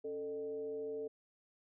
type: tone with frequency modulation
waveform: sine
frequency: 443.1 Hz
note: A4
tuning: 12 cents sharp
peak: -38 dBFS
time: 0.04-1.08 s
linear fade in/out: 10 ms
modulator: 166 Hz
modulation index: 0.5
effects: none